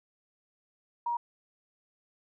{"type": "tone", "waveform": "sine", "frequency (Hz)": 948, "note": "A#5", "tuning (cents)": 29, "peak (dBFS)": -28, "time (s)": [1.06, 1.17], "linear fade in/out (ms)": 5, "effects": []}